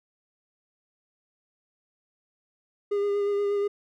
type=tone with vibrato; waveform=triangle; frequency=406 Hz; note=G#4; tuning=39 cents flat; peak=-21 dBFS; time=2.91-3.68 s; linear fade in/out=10 ms; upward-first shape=sine; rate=8.4 Hz; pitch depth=18 cents each way; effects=none